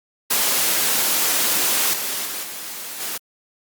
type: noise with level steps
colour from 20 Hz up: white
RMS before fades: -19 / -25 / -28 / -32 / -27 dBFS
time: 0.3-3.18 s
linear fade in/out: 10 ms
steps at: 1.93 / 2.25 / 2.43 / 3 s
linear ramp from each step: 5 ms
effects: high-pass 200 Hz 12 dB/octave + Opus 48 kbps